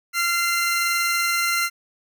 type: tone pair together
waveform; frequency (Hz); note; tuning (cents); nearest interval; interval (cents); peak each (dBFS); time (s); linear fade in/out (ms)
sawtooth; 1377 / 2076; F6 / C7; -25 / -14; perfect fifth; 711; -19; 0.13-1.7; 50
effects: none